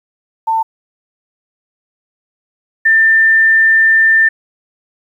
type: tone pair in turn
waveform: sine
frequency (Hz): 895 / 1790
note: A5 / A6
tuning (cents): +29 / +29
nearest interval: octave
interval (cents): 1200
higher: second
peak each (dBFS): -11 / -6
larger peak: second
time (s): 0.47-0.63 / 2.85-4.29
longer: second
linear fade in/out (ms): 10
effects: 8-bit